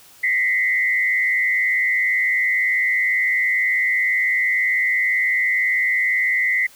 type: tone with frequency modulation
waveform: sine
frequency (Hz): 2025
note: B6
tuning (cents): +43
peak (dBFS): -16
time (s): 0.23-6.67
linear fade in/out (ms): 10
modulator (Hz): 98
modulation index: 0.97
effects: white hiss -48 dBFS RMS until 6.75 s